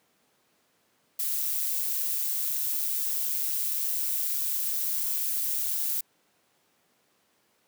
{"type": "noise with amplitude modulation", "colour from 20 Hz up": "violet", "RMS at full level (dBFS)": -27, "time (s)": [1.19, 6.01], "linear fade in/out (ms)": 5, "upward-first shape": "sine", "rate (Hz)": 144, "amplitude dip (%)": 40, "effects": ["pink hiss -68 dBFS RMS until 7.67 s", "high-pass 200 Hz 12 dB/octave"]}